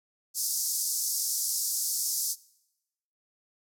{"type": "band-pass noise", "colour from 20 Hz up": "pink", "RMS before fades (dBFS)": -30, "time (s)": [0.34, 2.36], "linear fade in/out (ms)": 50, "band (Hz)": [5000, 15000], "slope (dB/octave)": 48, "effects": ["noise-tail reverb RT60 0.9 s tail -22 dB re dry"]}